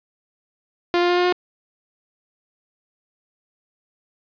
sawtooth tone with pitch steps, 349.2 / 351.6 / 354.1 / 356.5 / 359 Hz, F4 / F4 / F4 / F4 / F4, 0 / +12 / +24 / +36 / +48 cents, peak -12 dBFS, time 0.94-1.325 s, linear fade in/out 0 ms, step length 77 ms, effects resampled to 11025 Hz + 8-bit

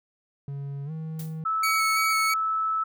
triangle tone with pitch glide, 140 to 158.97 Hz, C#3 to D#3, +18 to +38 cents, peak -29 dBFS, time 0.48-1.44 s, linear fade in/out 2 ms, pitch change +220 cents, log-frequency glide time 0.85-0.91 s
blue noise with exponential decay, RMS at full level -38 dBFS, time 1.19-1.41 s, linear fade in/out 5 ms, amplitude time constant 47 ms
sine tone, 1307 Hz, E6, 15 cents flat, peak -23 dBFS, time 1.45-2.84 s, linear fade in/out 10 ms
sawtooth tone with vibrato, 2232 Hz, C#7, 11 cents sharp, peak -21 dBFS, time 1.63-2.34 s, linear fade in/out 5 ms, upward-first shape square, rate 3 Hz, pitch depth 15 cents each way
effects none

